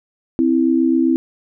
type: tone pair together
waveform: sine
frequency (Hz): 260.5 / 328.2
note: C4 / E4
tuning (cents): -7 / -8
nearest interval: major third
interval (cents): 399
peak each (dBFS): -15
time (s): 0.39-1.16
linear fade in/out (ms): 0
effects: none